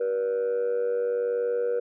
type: tone with amplitude modulation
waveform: sine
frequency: 480.4 Hz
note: B4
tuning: 48 cents flat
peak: -18 dBFS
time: 0-1.8 s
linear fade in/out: 10 ms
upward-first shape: sine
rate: 101 Hz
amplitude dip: 75%
effects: tanh soft clip ceiling -20 dBFS

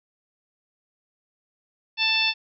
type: harmonic tone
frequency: 884 Hz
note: A5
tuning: 8 cents sharp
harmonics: 1 / 2 / 3 / 4 / 5 / 6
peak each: -33 / -34 / -22 / -25 / -28 / -31 dBFS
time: 1.97-2.34 s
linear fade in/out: 50 ms
effects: none

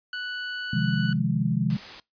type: tone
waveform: sawtooth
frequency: 1483 Hz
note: F#6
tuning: 4 cents sharp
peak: -26 dBFS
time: 0.13-1.13 s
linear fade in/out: 2 ms
type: chord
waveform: sine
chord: F minor seventh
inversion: second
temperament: equal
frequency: 130.81 / 155.56 / 174.61 / 207.7 Hz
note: C3 / Eb3 / F3 / Ab3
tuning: 0 / 0 / 0 / 0 cents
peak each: -27 dBFS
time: 0.73-1.77 s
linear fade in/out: 5 ms
type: noise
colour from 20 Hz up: white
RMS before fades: -40 dBFS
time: 1.7-2 s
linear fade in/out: 2 ms
effects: noise-tail reverb RT60 0.2 s tail -23 dB re dry + resampled to 11025 Hz

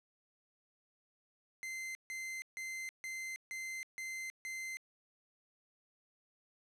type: tone bursts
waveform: 45% pulse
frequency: 2074 Hz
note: C7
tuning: 16 cents flat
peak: -40 dBFS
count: 7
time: 1.63-4.77 s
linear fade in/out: 0 ms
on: 320 ms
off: 150 ms
effects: low-pass 10000 Hz 12 dB/octave + 12-bit

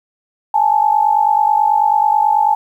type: tone pair together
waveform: sine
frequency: 830.8 / 880 Hz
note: G#5 / A5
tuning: 0 / 0 cents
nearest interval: minor second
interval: 100 cents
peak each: -13 dBFS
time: 0.54-2.55 s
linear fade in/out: 5 ms
effects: 8-bit

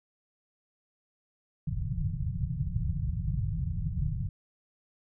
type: low-pass noise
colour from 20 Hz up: white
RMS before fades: -31 dBFS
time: 1.67-4.29 s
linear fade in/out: 5 ms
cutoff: 170 Hz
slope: 96 dB/octave
effects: none

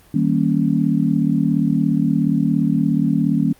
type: chord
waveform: sine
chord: Eb dominant seventh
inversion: none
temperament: equal with one note detuned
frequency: 158.92 / 196 / 233.1 / 277.2 Hz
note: Eb3 / G3 / Bb3 / Db4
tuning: +37 / 0 / 0 / 0 cents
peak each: -20 dBFS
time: 0.14-3.53 s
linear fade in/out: 5 ms
effects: pink hiss -51 dBFS RMS until 3.59 s + Opus 32 kbps

